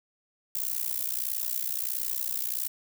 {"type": "noise with amplitude modulation", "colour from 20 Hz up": "violet", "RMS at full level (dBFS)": -27, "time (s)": [0.55, 2.68], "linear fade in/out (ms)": 2, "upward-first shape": "sine", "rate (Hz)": 61.5, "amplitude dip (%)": 95, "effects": []}